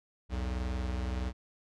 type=tone pair together; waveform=square; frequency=62.58 / 84 Hz; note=B1 / E2; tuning=+24 / +33 cents; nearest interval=perfect fourth; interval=509 cents; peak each=-33 / -40 dBFS; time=0.29-1.33 s; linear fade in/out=50 ms; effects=low-pass 6000 Hz 12 dB/octave